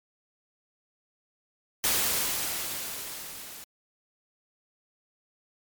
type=noise with level ramp; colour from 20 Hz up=white; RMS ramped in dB=-24 to -44 dBFS; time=1.84-3.64 s; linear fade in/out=0 ms; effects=MP3 96 kbps